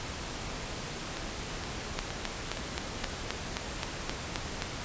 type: two click trains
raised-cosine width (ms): 0.2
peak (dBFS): -19 / -13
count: 5 / 11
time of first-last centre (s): 1.17-3.039 / 1.99-4.622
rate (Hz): 2.14 / 3.8
effects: pink hiss -38 dBFS RMS until 4.84 s + resampled to 16000 Hz

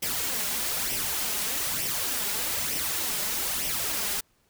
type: noise with flanger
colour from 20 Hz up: white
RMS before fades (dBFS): -29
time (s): 0.02-4.21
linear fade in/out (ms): 10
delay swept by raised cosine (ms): 0.35 to 4.95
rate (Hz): 1.1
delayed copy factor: +0.6
effects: pink hiss -67 dBFS RMS until 4.49 s

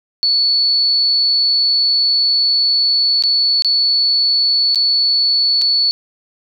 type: tone with dropouts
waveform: sine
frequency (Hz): 4435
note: C#8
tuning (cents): 0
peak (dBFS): -11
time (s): 0.23-5.91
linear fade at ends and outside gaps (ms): 0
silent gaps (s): 3.224-3.237 / 3.622-3.647 / 4.747-4.757 / 5.615-5.619
effects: none

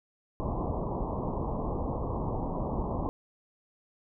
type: low-pass noise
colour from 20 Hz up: pink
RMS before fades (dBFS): -32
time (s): 0.4-3.09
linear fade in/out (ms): 0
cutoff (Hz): 1100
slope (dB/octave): 96
effects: none

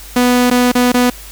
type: tone with dropouts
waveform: sawtooth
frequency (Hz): 246.9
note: B3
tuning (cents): 0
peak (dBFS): -5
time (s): 0.16-1.1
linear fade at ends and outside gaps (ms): 5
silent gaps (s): 0.502-0.51 / 0.718-0.751 / 0.92-0.942
effects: added 50 Hz sine -34 dBFS peak until 1.31 s + white hiss -35 dBFS RMS until 1.31 s

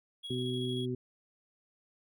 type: tone with tremolo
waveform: triangle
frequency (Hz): 3322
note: G#7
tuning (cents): 0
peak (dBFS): -37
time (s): 0.23-0.86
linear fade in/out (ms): 20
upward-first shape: square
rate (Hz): 13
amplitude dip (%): 25
type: harmonic tone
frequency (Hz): 125.3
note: B2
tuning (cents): +25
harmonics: 1 / 2 / 3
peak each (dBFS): -36 / -36 / -36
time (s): 0.3-0.95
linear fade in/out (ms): 5
effects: none

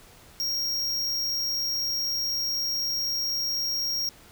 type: tone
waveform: square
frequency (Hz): 5588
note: F8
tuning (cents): 0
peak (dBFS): -26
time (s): 0.4-4.09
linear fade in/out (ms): 0
effects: pink hiss -52 dBFS RMS until 4.31 s

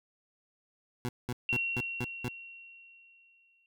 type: tone bursts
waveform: 20% pulse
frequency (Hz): 122.8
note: B2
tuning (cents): -9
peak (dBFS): -27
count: 6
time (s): 1.05-2.284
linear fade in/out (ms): 0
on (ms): 39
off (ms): 200
type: tone with exponential decay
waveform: sine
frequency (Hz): 2737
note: F7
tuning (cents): -36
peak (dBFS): -27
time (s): 1.49-3.66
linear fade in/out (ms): 1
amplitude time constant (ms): 470
effects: none

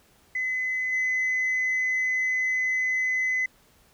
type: tone with level steps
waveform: sine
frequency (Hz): 2026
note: B6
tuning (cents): +44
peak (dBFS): -24 / -21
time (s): 0.35-3.46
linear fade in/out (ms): 5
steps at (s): 0.92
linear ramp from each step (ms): 10
effects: tanh soft clip ceiling -20 dBFS + pink hiss -60 dBFS RMS until 3.93 s

